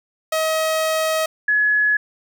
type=tone pair in turn; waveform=sawtooth / sine; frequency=635 / 1695.2 Hz; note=D#5 / G#6; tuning=+35 / +35 cents; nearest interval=octave + perfect fourth; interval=1700 cents; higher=second; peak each=-14 dBFS; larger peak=neither; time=0.32-1.26 / 1.48-1.97 s; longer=first; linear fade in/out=5 ms; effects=none